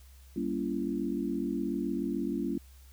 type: chord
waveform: sine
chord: G diminished seventh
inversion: none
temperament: just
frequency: 196 / 235.2 / 282.2 / 338.7 Hz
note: G3 / Bb3 / Db4 / Fb4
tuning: 0 / +16 / +31 / +47 cents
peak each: -36 / -35 / -34 / -35 dBFS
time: 0.36-2.58 s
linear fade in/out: 5 ms
effects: added 66 Hz sine -51 dBFS peak until 2.92 s + white hiss -62 dBFS RMS until 2.92 s